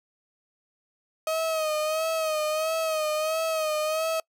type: tone with vibrato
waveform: 35% pulse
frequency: 629 Hz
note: D#5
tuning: 19 cents sharp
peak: -23 dBFS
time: 1.27-4.2 s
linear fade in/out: 2 ms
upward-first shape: sine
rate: 1.5 Hz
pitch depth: 52 cents each way
effects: noise-tail reverb RT60 0.1 s tail -26 dB re dry